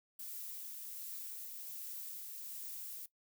violet noise with tremolo, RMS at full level -45 dBFS, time 0.19-3.06 s, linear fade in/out 5 ms, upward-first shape triangle, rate 1.3 Hz, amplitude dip 25%, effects noise-tail reverb RT60 0.1 s tail -17 dB re dry

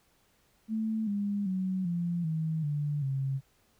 sine tone with pitch steps, 220 / 202.9 / 187.15 / 172.61 / 159.2 / 146.83 / 135.43 Hz, A3 / G#3 / F#3 / F3 / D#3 / D3 / C#3, 0 / -40 / +20 / -20 / +40 / 0 / -40 cents, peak -28 dBFS, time 0.68-3.41 s, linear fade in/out 50 ms, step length 390 ms, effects pink hiss -68 dBFS RMS until 3.79 s

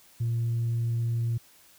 sine tone, 116.54 Hz, A#2, in tune, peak -23 dBFS, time 0.2-1.38 s, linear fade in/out 10 ms, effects tanh soft clip ceiling -22 dBFS + white hiss -57 dBFS RMS until 1.78 s

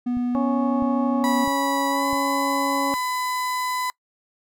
triangle tone, 244.9 Hz, B3, 14 cents flat, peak -19 dBFS, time 0.06-1.45 s, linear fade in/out 10 ms
click train, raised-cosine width 5 ms, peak -25 dBFS, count 4, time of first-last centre 0.17-2.131 s, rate 1.53 Hz
harmonic tone, 277.2 Hz, C#4, in tune, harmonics 1 / 2 / 3 / 4, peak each -25 / -28 / -30 / -31 dBFS, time 0.35-2.94 s, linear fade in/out 0 ms
35% pulse tone with pitch glide, 979 to 1004.2 Hz, B5 to B5, -15 to +29 cents, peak -22 dBFS, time 1.24-3.9 s, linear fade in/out 0 ms, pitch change +44 cents, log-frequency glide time 1.9-2.05 s
effects noise-tail reverb RT60 0.1 s tail -24 dB re dry

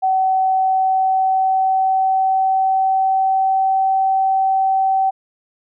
sine tone with pitch glide, 759 to 768.3 Hz, F#5 to G5, +44 to -35 cents, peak -13 dBFS, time 0.02-5.11 s, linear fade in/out 20 ms, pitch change +21 cents, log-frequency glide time 0.49-3.95 s, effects none

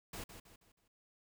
pink noise with echo, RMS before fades -45 dBFS, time 0.13-0.24 s, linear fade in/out 5 ms, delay 160 ms, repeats 4, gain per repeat -8 dB, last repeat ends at 0.88 s, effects none

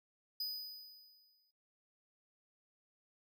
square tone with exponential decay, 4978 Hz, D#8, in tune, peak -36 dBFS, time 0.4-1.51 s, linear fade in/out 5 ms, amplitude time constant 240 ms, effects noise-tail reverb RT60 0.3 s tail -22 dB re dry

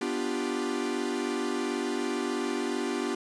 45% pulse chord, G dominant seventh, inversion first, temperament equal, 246.9 / 293.7 / 349.2 / 392 Hz, B3 / D4 / F4 / G4, 0 / 0 / 0 / 0 cents, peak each -34 dBFS, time 0.01-3.15 s, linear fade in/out 5 ms, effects resampled to 22050 Hz + 10-bit

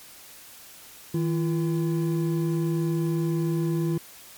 triangle tone pair together, 160.3 / 339.7 Hz, E3 / F4, -48 / -48 cents, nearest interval octave + minor second, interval 1300 cents, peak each -22 / -25 dBFS, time 1.14-3.98 s, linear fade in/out 5 ms, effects white hiss -47 dBFS RMS until 4.37 s + MP3 96 kbps

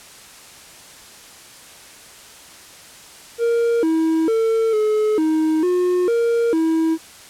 triangle tone with pitch steps, 467 / 322.2 / 449.4 / 428.2 / 314.7 / 359.9 / 466.3 / 323.3 Hz, A#4 / E4 / A4 / A4 / D#4 / F#4 / A#4 / E4, +3 / -39 / +37 / -47 / +20 / -48 / +1 / -34 cents, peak -13 dBFS, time 3.38-6.98 s, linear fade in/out 50 ms, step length 450 ms, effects white hiss -42 dBFS RMS until 7.29 s + low-pass 10000 Hz 12 dB/octave

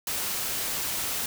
white noise, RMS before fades -30 dBFS, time 0.07-1.26 s, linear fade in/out 2 ms, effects none

